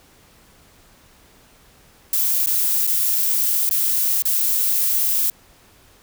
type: noise with dropouts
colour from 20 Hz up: violet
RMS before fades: -19 dBFS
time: 2.13-5.3 s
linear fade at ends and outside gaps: 2 ms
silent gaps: 2.461-2.471 / 2.868-2.873 / 3.693-3.71 / 4.222-4.253 s
effects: pink hiss -52 dBFS RMS until 6.02 s

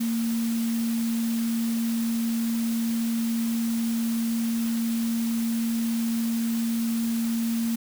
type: tone in noise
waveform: sine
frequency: 229.8 Hz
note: A#3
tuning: 25 cents flat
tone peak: -23 dBFS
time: 0-7.76 s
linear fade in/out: 10 ms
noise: white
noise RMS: -38 dBFS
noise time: 0-7.76 s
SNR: +12 dB
effects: none

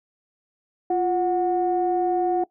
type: tone pair together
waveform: sine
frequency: 349.2 / 734.8 Hz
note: F4 / F#5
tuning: 0 / -12 cents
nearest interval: octave + minor second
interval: 1288 cents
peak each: -21 dBFS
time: 0.9-2.44 s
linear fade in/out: 5 ms
effects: noise-tail reverb RT60 0.1 s tail -19 dB re dry + tanh soft clip ceiling -12 dBFS

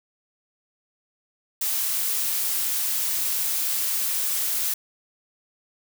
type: noise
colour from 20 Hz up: blue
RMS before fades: -25 dBFS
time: 1.61-4.74 s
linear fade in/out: 5 ms
effects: none

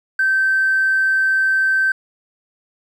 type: tone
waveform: triangle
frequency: 1551 Hz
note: G6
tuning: 19 cents flat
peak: -10 dBFS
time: 0.19-1.92 s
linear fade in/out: 5 ms
effects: tanh soft clip ceiling -11 dBFS

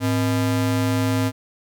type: ring-modulated tone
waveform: square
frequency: 185 Hz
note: F#3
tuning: in tune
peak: -16 dBFS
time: 0-1.32 s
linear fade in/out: 50 ms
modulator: 77.5 Hz
effects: none

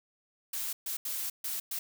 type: noise bursts at uneven times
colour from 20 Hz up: blue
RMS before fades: -35 dBFS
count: 5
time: 0.53-0.73 / 0.86-0.97 / 1.05-1.3 / 1.44-1.6 / 1.71-1.79 s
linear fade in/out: 5 ms
effects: none

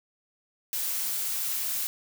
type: noise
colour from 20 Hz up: blue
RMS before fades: -30 dBFS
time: 0.73-1.87 s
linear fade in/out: 0 ms
effects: none

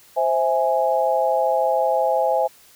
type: chord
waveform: sine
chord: C augmented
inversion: none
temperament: equal with one note detuned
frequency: 523.3 / 656.2 / 830.6 Hz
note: C5 / E5 / G#5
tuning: 0 / -8 / 0 cents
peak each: -21 dBFS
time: 0.16-2.48 s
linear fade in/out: 20 ms
effects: white hiss -51 dBFS RMS until 2.75 s

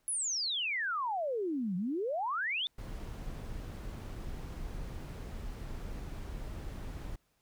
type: exponential two-way sweep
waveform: sine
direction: down then up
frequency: 11010 to 172.3 to 3679 Hz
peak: -31 dBFS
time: 0.08-2.67 s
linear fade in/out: 0 ms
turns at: 1.76 s
type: noise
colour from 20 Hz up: brown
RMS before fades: -41 dBFS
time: 2.78-7.16 s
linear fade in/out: 5 ms
effects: pink hiss -75 dBFS RMS until 7.41 s

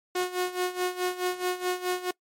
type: tone with tremolo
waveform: sawtooth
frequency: 362.8 Hz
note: F#4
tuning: 34 cents flat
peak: -20 dBFS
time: 0.15-2.11 s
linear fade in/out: 5 ms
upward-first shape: sine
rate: 4.7 Hz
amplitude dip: 80%
effects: noise-tail reverb RT60 0.1 s tail -23 dB re dry + MP3 64 kbps

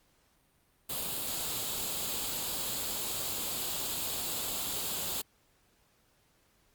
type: noise with comb filter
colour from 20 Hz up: white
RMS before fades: -35 dBFS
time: 0.89-5.22 s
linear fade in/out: 10 ms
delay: 0.26 ms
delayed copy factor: +0.55
effects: pink hiss -69 dBFS RMS until 6.74 s + Opus 48 kbps

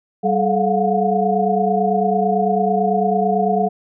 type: tone cluster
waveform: sine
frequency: 194.5 / 430.6 / 698 / 727 Hz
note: G3 / A4 / F5 / F#5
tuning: -13 / -37 / -1 / -31 cents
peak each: -20 dBFS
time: 0.23-3.69 s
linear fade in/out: 20 ms
effects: none

